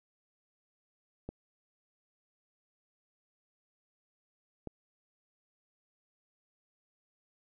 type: clicks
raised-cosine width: 2 ms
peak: -26 dBFS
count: 2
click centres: 1.29 / 4.673 s
effects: none